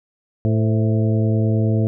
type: harmonic tone with a mistuned harmonic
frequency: 110 Hz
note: A2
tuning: in tune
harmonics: 1 / 2 / 3 / 4 / 5 / 6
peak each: -16 / -22 / -26 / -28 / -30 / -32 dBFS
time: 0.45-1.87 s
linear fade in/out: 0 ms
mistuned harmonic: 5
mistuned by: -66 cents
effects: none